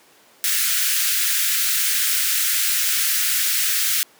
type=high-pass noise; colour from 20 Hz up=white; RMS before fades=-20 dBFS; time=0.44-4.03 s; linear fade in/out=0 ms; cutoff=1400 Hz; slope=48 dB/octave; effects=pink hiss -52 dBFS RMS until 4.19 s + high-pass 300 Hz 12 dB/octave